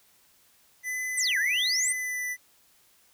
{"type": "tone with vibrato", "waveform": "square", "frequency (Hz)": 2000, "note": "B6", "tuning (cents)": 21, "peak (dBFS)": -30, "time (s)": [0.83, 2.37], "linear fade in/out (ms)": 50, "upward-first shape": "sine", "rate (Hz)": 1.2, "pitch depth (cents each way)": 12}
{"type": "exponential two-way sweep", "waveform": "sine", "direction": "down then up", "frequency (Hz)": [9397, 1565, 9397], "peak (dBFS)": -24, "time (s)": [1.17, 1.93], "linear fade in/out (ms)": 10, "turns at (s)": 1.38}
{"effects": ["white hiss -62 dBFS RMS until 3.13 s"]}